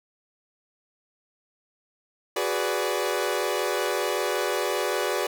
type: chord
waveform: sawtooth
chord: G# half-diminished seventh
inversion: third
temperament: equal with one note detuned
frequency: 370 / 415.3 / 493.9 / 580.6 Hz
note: F#4 / G#4 / B4 / D5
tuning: 0 / 0 / 0 / -20 cents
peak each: -26 dBFS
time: 2.36-5.27 s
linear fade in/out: 5 ms
effects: none